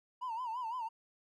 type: tone with vibrato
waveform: triangle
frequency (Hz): 951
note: A#5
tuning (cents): +34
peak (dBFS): -33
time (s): 0.21-0.89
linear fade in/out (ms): 20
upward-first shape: sine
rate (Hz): 5.9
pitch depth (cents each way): 130
effects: tanh soft clip ceiling -32 dBFS